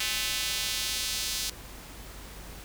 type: tone with high-pass filter sweep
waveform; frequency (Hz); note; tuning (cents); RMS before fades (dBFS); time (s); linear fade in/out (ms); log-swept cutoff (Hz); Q
square; 117.4; A#2; +13; -31; 0-1.5; 5; 2800 to 4400; 1.2
effects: added 50 Hz sine -46 dBFS peak until 2.64 s + pink hiss -46 dBFS RMS until 2.64 s